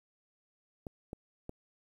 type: clicks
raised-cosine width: 2 ms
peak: -27 dBFS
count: 3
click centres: 0.868 / 1.131 / 1.494 s
effects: 10-bit